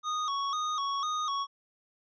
square tone with vibrato, 1174 Hz, D6, 1 cent flat, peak -30 dBFS, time 0.03-1.47 s, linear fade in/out 50 ms, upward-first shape square, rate 2 Hz, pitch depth 92 cents each way, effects resampled to 16000 Hz

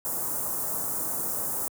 white band-stop noise, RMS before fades -30 dBFS, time 0.05-1.68 s, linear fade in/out 0 ms, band 1200 to 7800 Hz, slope 24 dB/octave, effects high-pass 80 Hz 12 dB/octave

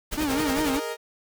pink noise with tremolo, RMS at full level -29 dBFS, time 0.11-0.78 s, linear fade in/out 20 ms, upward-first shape triangle, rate 11 Hz, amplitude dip 80%
45% pulse tone with vibrato, 286.4 Hz, D4, 43 cents flat, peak -24 dBFS, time 0.17-0.8 s, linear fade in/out 10 ms, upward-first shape sine, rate 5 Hz, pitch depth 150 cents each way
sawtooth chord, Ab suspended second, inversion none, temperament equal, 415.3 / 466.2 / 622.3 Hz, Ab4 / Bb4 / Eb5, 0 / 0 / 0 cents, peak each -33 / -27 / -31 dBFS, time 0.27-0.97 s, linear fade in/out 50 ms
effects none

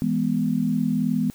sine chord, E major, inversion none, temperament equal, 164.81 / 207.7 / 246.9 Hz, E3 / G#3 / B3, 0 / 0 / 0 cents, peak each -26 / -24 / -23 dBFS, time 0.02-1.3 s, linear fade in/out 0 ms, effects white hiss -51 dBFS RMS until 1.34 s

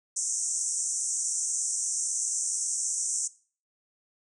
white band-pass noise, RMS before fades -30 dBFS, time 0.16-3.28 s, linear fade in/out 10 ms, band 5800 to 8900 Hz, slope 96 dB/octave, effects noise-tail reverb RT60 0.4 s tail -19 dB re dry

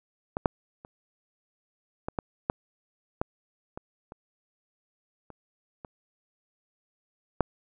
clicks, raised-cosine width 1 ms, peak -15 / -7 / -30 / -17 / -14 / -10 / -12 / -23 / -28 / -30 / -26 / -7 dBFS, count 12, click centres 0.369 / 0.458 / 0.849 / 2.085 / 2.188 / 2.499 / 3.215 / 3.775 / 4.121 / 5.303 / 5.848 / 7.407 s, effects none

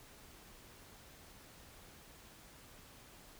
silence, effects pink hiss -58 dBFS RMS until 3.39 s

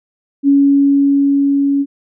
sine tone with level ramp, 279.8 Hz, C#4, 16 cents sharp, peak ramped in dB -6 to -11 dBFS, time 0.43-1.86 s, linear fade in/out 50 ms, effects none

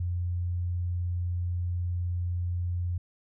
sine tone, 88.1 Hz, F2, 16 cents sharp, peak -27 dBFS, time 0-2.98 s, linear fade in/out 5 ms, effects none

